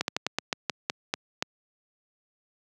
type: slowing click train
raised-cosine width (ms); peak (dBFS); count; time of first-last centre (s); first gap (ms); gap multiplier
0.2; -8; 10; 0.01-1.425; 71; 1.19
effects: high-pass 150 Hz 12 dB/octave